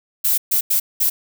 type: noise bursts at uneven times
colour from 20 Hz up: violet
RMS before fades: -17 dBFS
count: 4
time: 0.24-0.38 / 0.51-0.61 / 0.7-0.8 / 1-1.1 s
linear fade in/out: 10 ms
effects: none